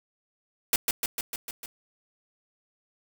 white noise with echo, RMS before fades -22 dBFS, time 0.73-0.76 s, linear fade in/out 2 ms, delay 150 ms, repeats 6, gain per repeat -3 dB, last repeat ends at 1.66 s, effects none

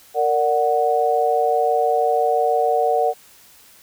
sine chord, Bb augmented, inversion none, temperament equal with one note detuned, 461.3 / 587.3 / 740 Hz, Bb4 / D5 / F#5, -18 / 0 / 0 cents, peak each -20 / -22 / -18 dBFS, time 0.14-3.14 s, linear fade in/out 50 ms, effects white hiss -49 dBFS RMS until 3.82 s

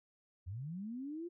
sine linear sweep, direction up, 81.6 to 355.4 Hz, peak -40 dBFS, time 0.46-1.29 s, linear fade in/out 20 ms, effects none

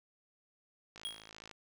click train, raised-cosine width 0.2 ms, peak -32 dBFS, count 31, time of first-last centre 0.96-1.512 s, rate 54.3 Hz
square tone with exponential decay, 3284 Hz, G#7, 20 cents flat, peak -35 dBFS, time 1.05-1.29 s, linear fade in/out 0 ms, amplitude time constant 51 ms
effects none

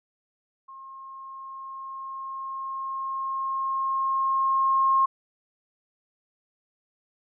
sine tone with level ramp, 1072 Hz, C6, 42 cents sharp, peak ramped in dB -41 to -17 dBFS, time 0.68-5.06 s, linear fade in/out 10 ms, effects none

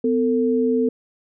sine tone pair together, 252.6 / 450 Hz, B3 / A4, +39 / +39 cents, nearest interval minor seventh, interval 1000 cents, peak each -19 dBFS, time 0.04-0.89 s, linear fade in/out 5 ms, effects none

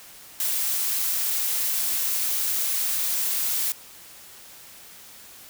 blue noise, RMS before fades -25 dBFS, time 0.4-3.72 s, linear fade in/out 2 ms, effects white hiss -46 dBFS RMS until 5.49 s

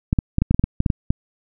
clicks, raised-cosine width 5 ms, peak -4 dBFS, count 12, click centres 0.129 / 0.188 / 0.384 / 0.42 / 0.51 / 0.545 / 0.595 / 0.64 / 0.804 / 0.862 / 0.902 / 1.105 s, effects none

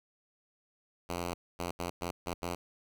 5% pulse tone bursts at uneven times, 87.2 Hz, F2, 2 cents flat, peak -23 dBFS, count 6, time 1.09-1.34 / 1.59-1.71 / 1.79-1.9 / 2.01-2.11 / 2.26-2.34 / 2.42-2.55 s, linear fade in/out 5 ms, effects none

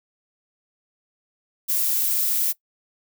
violet noise, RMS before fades -22 dBFS, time 1.68-2.53 s, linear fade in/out 20 ms, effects noise-tail reverb RT60 0.1 s tail -20 dB re dry

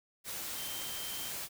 sine tone in noise, 3136 Hz, G7, in tune, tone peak -45 dBFS, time 0.55-1.33 s, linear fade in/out 50 ms, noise white, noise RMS -40 dBFS, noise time 0.24-1.49 s, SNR -8 dB, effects none

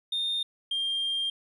triangle tone pair in turn, 3647 / 3197 Hz, A#7 / G7, -39 / +33 cents, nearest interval major second, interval 228 cents, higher first, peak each -24 dBFS, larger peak neither, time 0.12-0.43 / 0.71-1.3 s, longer second, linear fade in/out 5 ms, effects tanh soft clip ceiling -22 dBFS + resampled to 32000 Hz

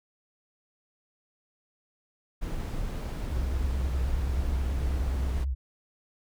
brown noise, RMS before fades -33 dBFS, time 2.41-5.45 s, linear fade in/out 20 ms
sine tone with vibrato, 65.41 Hz, C2, in tune, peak -26 dBFS, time 3.3-5.55 s, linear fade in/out 20 ms, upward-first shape triangle, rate 9.3 Hz, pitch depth 140 cents each way
effects none

